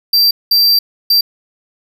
square tone bursts at uneven times, 4699 Hz, D8, in tune, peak -8 dBFS, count 3, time 0.13-0.31 / 0.51-0.79 / 1.1-1.21 s, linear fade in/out 5 ms, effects none

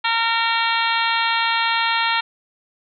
harmonic tone with a mistuned harmonic, 458.6 Hz, A#4, 28 cents flat, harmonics 2 / 3 / 4 / 5 / 6 / 7 / 8 / 9, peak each -22 / -24 / -25 / -26 / -27 / -27 / -28 / -29 dBFS, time 0.04-2.21 s, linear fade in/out 10 ms, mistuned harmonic 7, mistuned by +21 cents, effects none

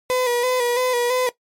35% pulse tone with vibrato, 493.9 Hz, B4, in tune, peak -16 dBFS, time 0.1-1.29 s, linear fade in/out 0 ms, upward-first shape square, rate 3 Hz, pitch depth 42 cents each way, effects noise-tail reverb RT60 0.1 s tail -17 dB re dry + MP3 64 kbps

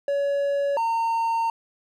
triangle tone pair in turn, 564 / 914.6 Hz, C#5 / A#5, +30 / -33 cents, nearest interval minor sixth, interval 837 cents, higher second, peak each -19 dBFS, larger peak neither, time 0.08-0.77 / 0.77-1.5 s, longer second, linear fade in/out 2 ms, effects none

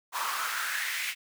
pink noise with high-pass filter sweep, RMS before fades -32 dBFS, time 0.12-1.15 s, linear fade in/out 50 ms, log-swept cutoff 980 to 2300 Hz, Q 4, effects none

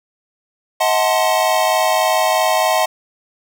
square chord, D# diminished seventh, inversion none, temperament equal with one note detuned, 636.8 / 740 / 880 / 1046.5 Hz, D#5 / F#5 / A5 / C6, +40 / 0 / 0 / 0 cents, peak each -18 / -19 / -21 / -22 dBFS, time 0.8-2.86 s, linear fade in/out 10 ms, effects none

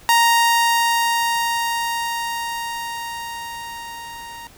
sawtooth tone with level ramp, 932.3 Hz, A#5, in tune, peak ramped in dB -8 to -30 dBFS, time 0.09-4.47 s, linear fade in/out 0 ms, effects pink hiss -47 dBFS RMS until 4.57 s

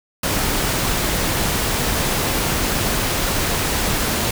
pink noise, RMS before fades -20 dBFS, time 0.23-4.31 s, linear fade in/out 5 ms, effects none

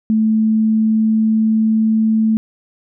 sine tone with pitch glide, 218.9 to 220.2 Hz, A3 to A3, -9 to +2 cents, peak -11 dBFS, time 0.1-2.37 s, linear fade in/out 0 ms, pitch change +11 cents, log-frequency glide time 0.2-1.9 s, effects none

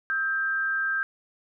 sine tone pair together, 1292 / 1585 Hz, E6 / G6, -35 / +19 cents, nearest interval major third, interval 354 cents, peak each -34 / -24 dBFS, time 0.1-1.03 s, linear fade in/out 0 ms, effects none

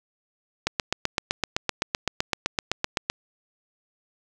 click train, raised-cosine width 0.2 ms, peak -5 dBFS, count 20, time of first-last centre 0.67-3.1 s, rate 7.82 Hz, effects none

